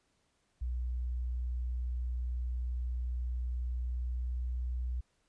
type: tone with pitch glide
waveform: sine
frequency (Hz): 61.2 to 61.59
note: B1 to B1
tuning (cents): -15 to -4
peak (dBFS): -32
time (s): 0.61-5.01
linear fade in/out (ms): 10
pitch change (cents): +11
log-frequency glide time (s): 3.8-4.51
effects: pink hiss -75 dBFS RMS until 5.28 s + resampled to 22050 Hz